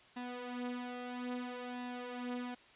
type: tone with flanger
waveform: sawtooth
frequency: 246.9 Hz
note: B3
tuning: in tune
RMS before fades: -42 dBFS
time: 0.16-2.55 s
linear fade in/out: 10 ms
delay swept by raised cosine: 1.1 to 5.6 ms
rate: 0.6 Hz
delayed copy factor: +0.65
effects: white hiss -61 dBFS RMS until 2.75 s + resampled to 8000 Hz